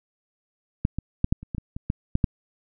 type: clicks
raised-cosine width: 5 ms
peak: -8 / -15 / -7 / -7 / -26 / -17 / -18 / -20 / -11 / -8 / -6 dBFS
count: 11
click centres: 0.851 / 0.986 / 1.244 / 1.325 / 1.43 / 1.548 / 1.582 / 1.765 / 1.901 / 2.154 / 2.242 s
effects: none